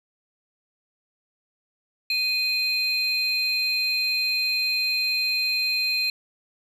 triangle tone pair together, 2489 / 4158 Hz, D#7 / C8, 0 / -12 cents, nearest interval major sixth, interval 888 cents, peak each -23 dBFS, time 2.1-6.1 s, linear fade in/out 2 ms, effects none

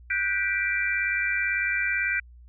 sine chord, G major seventh, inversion third, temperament just, 1470 / 1568 / 1960 / 2352 Hz, F#6 / G6 / B6 / D7, -12 / 0 / -14 / +2 cents, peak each -31 / -29 / -29 / -27 dBFS, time 0.1-2.2 s, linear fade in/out 5 ms, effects added 60 Hz sine -46 dBFS peak until 2.48 s

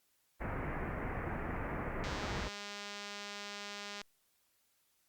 pink low-pass noise, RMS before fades -39 dBFS, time 0.4-2.49 s, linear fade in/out 20 ms, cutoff 2200 Hz, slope 48 dB/octave
click train, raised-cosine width 0.2 ms, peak -27 dBFS, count 404, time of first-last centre 2.04-4.015 s, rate 204 Hz
effects white hiss -75 dBFS RMS until 5.08 s + Opus 48 kbps

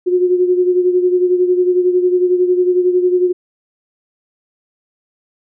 sine beating tone pair, 360 / 371 Hz, F#4 / F#4, -47 / +5 cents, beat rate 11 Hz, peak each -11 / -18 dBFS, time 0.06-3.33 s, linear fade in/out 20 ms, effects none

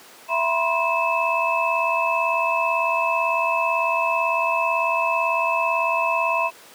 sine tone cluster, 668 / 968 / 1046 / 2614 Hz, E5 / B5 / C6 / E7, +23 / -35 / -1 / -15 cents, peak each -24 dBFS, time 0.28-6.51 s, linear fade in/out 50 ms, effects pink hiss -45 dBFS RMS until 6.74 s + high-pass 400 Hz 12 dB/octave

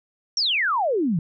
sine exponential sweep, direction down, 5780 to 151.4 Hz, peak -19 dBFS, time 0.37-1.19 s, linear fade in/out 2 ms, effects none

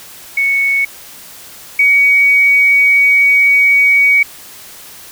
sine tone pair in turn, 2217 / 2252 Hz, C#7 / C#7, 0 / +27 cents, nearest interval unison, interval 27 cents, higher second, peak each -10 / -6 dBFS, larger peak second, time 0.37-0.85 / 1.79-4.23 s, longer second, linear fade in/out 5 ms, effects white hiss -35 dBFS RMS until 5.11 s

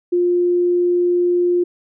sine tone, 352.9 Hz, F4, 18 cents sharp, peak -13 dBFS, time 0.12-1.64 s, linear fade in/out 10 ms, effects none

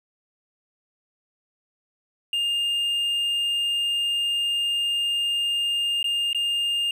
triangle tone with dropouts, 2815 Hz, F7, 13 cents sharp, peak -20 dBFS, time 2.33-6.91 s, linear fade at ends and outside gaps 2 ms, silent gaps 6.029-6.042 / 6.331-6.347 s, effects none

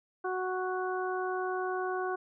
harmonic tone, 370 Hz, F#4, in tune, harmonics 1 / 2 / 3 / 4, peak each -33 / -36 / -38 / -39 dBFS, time 0.24-2.16 s, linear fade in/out 10 ms, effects none

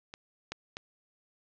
clicks, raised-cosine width 0.2 ms, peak -25 / -18 / -21 dBFS, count 3, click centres 0.139 / 0.52 / 0.769 s, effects low-pass 6000 Hz 12 dB/octave

